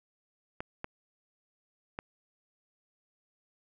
clicks, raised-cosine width 0.5 ms, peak -21 dBFS, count 3, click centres 0.605 / 0.844 / 1.989 s, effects none

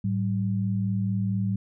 sine tone pair together, 107.77 / 192.2 Hz, A2 / G3, -35 / -34 cents, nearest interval minor seventh, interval 1001 cents, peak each -26 dBFS, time 0.04-1.56 s, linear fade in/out 5 ms, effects none

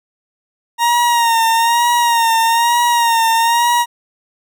40% pulse tone with vibrato, 932.3 Hz, A#5, in tune, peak -10 dBFS, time 0.78-3.86 s, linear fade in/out 50 ms, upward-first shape sine, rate 1.1 Hz, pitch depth 48 cents each way, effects none

